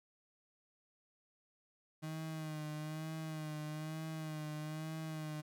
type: tone with vibrato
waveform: 35% pulse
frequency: 155.56 Hz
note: D#3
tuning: in tune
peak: -39 dBFS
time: 2.02-5.42 s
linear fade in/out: 20 ms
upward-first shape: sine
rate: 1.1 Hz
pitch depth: 41 cents each way
effects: none